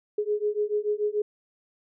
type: beating tone pair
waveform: sine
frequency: 415.3 / 422.2 Hz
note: G#4 / G#4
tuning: 0 / +29 cents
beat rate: 6.9 Hz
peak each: -27 dBFS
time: 0.18-1.22 s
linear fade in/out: 5 ms
effects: none